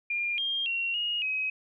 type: tone with pitch steps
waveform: sine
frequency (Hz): 2405 / 3213 / 2741 / 2870 / 2538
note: D7 / G7 / F7 / F7 / D#7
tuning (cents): +41 / +42 / -33 / +47 / +34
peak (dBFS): -27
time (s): 0.1-1.5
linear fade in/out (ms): 5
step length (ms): 280
effects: none